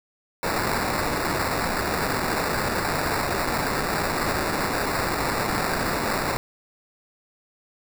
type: noise with sample-and-hold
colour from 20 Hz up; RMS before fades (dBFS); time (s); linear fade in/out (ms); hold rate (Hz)
white; -25; 0.43-6.37; 0; 3150
effects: none